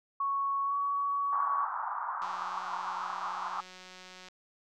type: tone with pitch glide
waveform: sine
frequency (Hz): 1108.7 to 1126.8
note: C#6 to C#6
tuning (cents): 0 to +28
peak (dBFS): -28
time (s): 0.2-1.65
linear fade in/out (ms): 5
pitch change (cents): +28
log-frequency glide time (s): 0.64-0.75
type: band-pass noise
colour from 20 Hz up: pink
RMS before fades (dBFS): -36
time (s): 1.32-3.61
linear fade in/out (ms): 10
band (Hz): 860 to 1300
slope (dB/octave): 48
type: click train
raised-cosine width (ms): 0.2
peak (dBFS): -32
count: 381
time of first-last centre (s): 2.22-4.285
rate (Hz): 184
effects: none